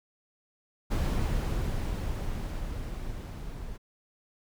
brown noise with level ramp, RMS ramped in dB -26 to -40 dBFS, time 0.9-3.78 s, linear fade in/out 20 ms, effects none

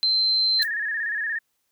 sine tone, 4104 Hz, C8, 34 cents flat, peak -18 dBFS, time 0.03-0.63 s, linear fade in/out 0 ms
sine tone with vibrato, 1755 Hz, A6, 5 cents flat, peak -24 dBFS, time 0.59-1.39 s, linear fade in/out 10 ms, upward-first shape square, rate 17 Hz, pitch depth 65 cents each way
violet noise with exponential decay, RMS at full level -28 dBFS, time 0.62-0.71 s, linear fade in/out 1 ms, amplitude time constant 18 ms
effects white hiss -73 dBFS RMS until 1.71 s

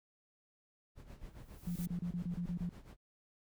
brown noise with tremolo, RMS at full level -48 dBFS, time 0.95-2.97 s, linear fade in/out 50 ms, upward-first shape sine, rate 7.3 Hz, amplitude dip 75%
blue noise with exponential growth, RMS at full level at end -48 dBFS, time 1.21-1.86 s, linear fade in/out 5 ms, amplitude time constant 140 ms
sine tone bursts, 174.61 Hz, F3, in tune, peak -35 dBFS, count 9, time 1.67-2.692 s, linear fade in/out 2 ms, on 86 ms, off 31 ms
effects none

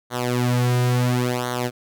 sawtooth tone with flanger, 123.47 Hz, B2, in tune, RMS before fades -21 dBFS, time 0.1-1.71 s, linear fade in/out 50 ms, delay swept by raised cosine 0.39 to 3.59 ms, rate 0.72 Hz, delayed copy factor -0.85, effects none

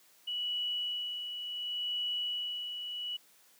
sine tone with tremolo, 2941 Hz, F#7, 11 cents flat, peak -31 dBFS, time 0.27-3.17 s, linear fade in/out 10 ms, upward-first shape sine, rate 0.69 Hz, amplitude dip 50%, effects white hiss -63 dBFS RMS until 3.59 s + high-pass 200 Hz 12 dB/octave

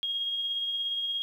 sine tone with tremolo, 3265 Hz, G#7, 30 cents flat, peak -27 dBFS, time 0.03-1.22 s, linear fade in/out 0 ms, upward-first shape sine, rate 17 Hz, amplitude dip 30%, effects 10-bit

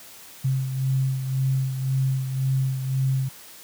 sine beating tone pair, 132.4 / 134.3 Hz, C3 / C3, +21 / +46 cents, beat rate 1.9 Hz, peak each -21 / -29 dBFS, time 0.44-3.29 s, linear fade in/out 10 ms, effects white hiss -45 dBFS RMS until 3.63 s + high-pass 80 Hz 12 dB/octave

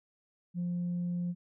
sine tone, 175.6 Hz, F3, 10 cents sharp, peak -29 dBFS, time 0.54-1.35 s, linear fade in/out 50 ms, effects tanh soft clip ceiling -28 dBFS

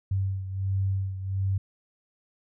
sine beating tone pair, 96.2 / 97.6 Hz, G2 / G2, -32 / -7 cents, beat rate 1.4 Hz, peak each -26 / -32 dBFS, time 0.11-1.58 s, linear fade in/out 5 ms, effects none

